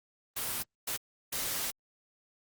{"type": "noise bursts at uneven times", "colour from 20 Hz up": "white", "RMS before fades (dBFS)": -34, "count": 3, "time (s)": [[0.36, 0.63], [0.87, 0.97], [1.32, 1.71]], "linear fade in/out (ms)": 10, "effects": ["Opus 24 kbps"]}